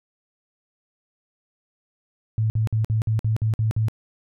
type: tone bursts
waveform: sine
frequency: 110 Hz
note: A2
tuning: in tune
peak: -18 dBFS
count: 9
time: 2.38-3.884 s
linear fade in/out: 0 ms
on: 120 ms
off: 53 ms
effects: none